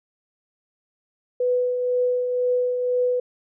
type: tone with tremolo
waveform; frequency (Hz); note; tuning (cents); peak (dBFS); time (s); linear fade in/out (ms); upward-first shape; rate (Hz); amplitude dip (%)
sine; 496.3; B4; +8; -17; 1.4-3.2; 5; triangle; 2; 45
effects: none